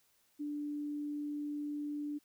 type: tone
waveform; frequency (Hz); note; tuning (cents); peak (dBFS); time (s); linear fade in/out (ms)
sine; 293.7; D4; 0; -36; 0.39-2.19; 20
effects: white hiss -72 dBFS RMS until 2.24 s